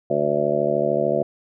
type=harmonic tone; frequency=73.42 Hz; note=D2; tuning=in tune; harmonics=2 / 3 / 4 / 5 / 6 / 7 / 8 / 9; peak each=-31 / -29 / -33 / -25 / -33 / -25 / -23 / -24 dBFS; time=0.1-1.23 s; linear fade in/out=5 ms; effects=none